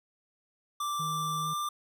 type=tone with pitch glide; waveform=square; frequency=1174.7 to 1187 Hz; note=D6 to D6; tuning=0 to +18 cents; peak=-31 dBFS; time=0.8-1.69 s; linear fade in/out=5 ms; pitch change=+18 cents; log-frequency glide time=1.42-1.47 s
type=tone; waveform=triangle; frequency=157.4 Hz; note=D#3; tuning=20 cents sharp; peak=-35 dBFS; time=0.99-1.54 s; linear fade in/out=10 ms
effects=none